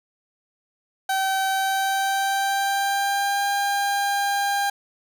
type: tone with pitch glide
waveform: 30% pulse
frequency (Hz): 770 to 802.2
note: G5 to G5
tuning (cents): -31 to +40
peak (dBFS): -18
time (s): 1.09-4.7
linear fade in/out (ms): 5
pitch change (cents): +71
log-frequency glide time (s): 1.5-3.45
effects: none